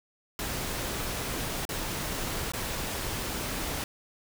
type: noise with dropouts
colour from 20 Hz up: pink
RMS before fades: -33 dBFS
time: 0.39-3.84 s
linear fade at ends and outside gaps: 1 ms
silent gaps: 1.652-1.691 / 2.52-2.535 s
effects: none